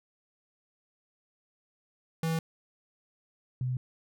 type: tone pair in turn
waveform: square / sine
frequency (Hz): 162.8 / 126.72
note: E3 / B2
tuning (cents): -21 / +45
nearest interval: major third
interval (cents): 434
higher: first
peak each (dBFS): -28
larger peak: neither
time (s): 2.23-2.39 / 3.61-3.77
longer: neither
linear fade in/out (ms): 2
effects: none

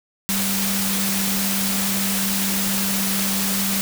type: tone in noise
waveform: sine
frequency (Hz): 195.6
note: G3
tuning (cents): -4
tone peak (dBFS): -24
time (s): 0.29-3.81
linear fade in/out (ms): 0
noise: white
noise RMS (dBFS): -23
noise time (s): 0.29-3.81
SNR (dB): -4
effects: none

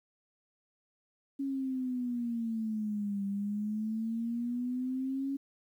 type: exponential two-way sweep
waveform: sine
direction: down then up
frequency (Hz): 277.2 to 197.5 to 277.2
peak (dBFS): -31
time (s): 1.39-5.37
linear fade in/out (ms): 10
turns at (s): 3.25
effects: 11-bit

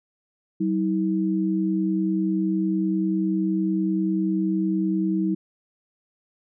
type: tone pair together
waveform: sine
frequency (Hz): 190 / 320.5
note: F#3 / E4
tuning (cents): +46 / -49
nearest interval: major sixth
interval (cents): 905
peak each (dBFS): -23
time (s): 0.6-5.35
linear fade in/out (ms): 10
effects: none

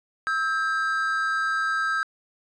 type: tone pair together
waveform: triangle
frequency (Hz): 1299 / 1590.2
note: E6 / G6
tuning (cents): -26 / +24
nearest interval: major third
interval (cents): 350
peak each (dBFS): -24 / -23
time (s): 0.27-2.03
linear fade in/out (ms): 0
effects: resampled to 22050 Hz

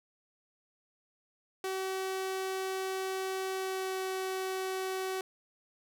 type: tone with pitch glide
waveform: sawtooth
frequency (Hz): 380 to 377.8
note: F#4 to F#4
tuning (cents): +46 to +36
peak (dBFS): -29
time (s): 1.64-5.21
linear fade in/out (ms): 2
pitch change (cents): -10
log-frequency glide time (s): 3.53-3.98
effects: none

